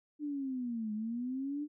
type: linear two-way sweep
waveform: sine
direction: down then up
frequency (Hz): 301.5 to 209.7 to 301.5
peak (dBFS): -34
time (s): 0.19-1.68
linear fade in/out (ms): 50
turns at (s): 0.93
effects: none